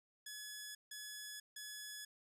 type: tone bursts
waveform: 10% pulse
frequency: 1699 Hz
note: G#6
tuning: 39 cents sharp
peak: -38 dBFS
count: 3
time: 0.26-2.05 s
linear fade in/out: 5 ms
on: 490 ms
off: 160 ms
effects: none